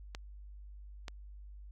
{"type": "clicks", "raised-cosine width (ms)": 0.2, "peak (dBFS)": -24, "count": 2, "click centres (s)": [0.149, 1.082], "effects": ["added 50 Hz sine -47 dBFS peak until 1.71 s"]}